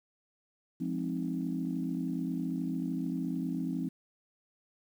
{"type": "chord", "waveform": "sine", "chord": "F minor seventh", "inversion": "none", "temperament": "equal", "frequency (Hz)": [174.61, 207.7, 261.6, 311.1], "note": ["F3", "Ab3", "C4", "Eb4"], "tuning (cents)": [0, 0, 0, 0], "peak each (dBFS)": [-35, -40, -34, -38], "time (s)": [0.8, 3.89], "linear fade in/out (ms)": 10, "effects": ["tanh soft clip ceiling -21 dBFS", "10-bit"]}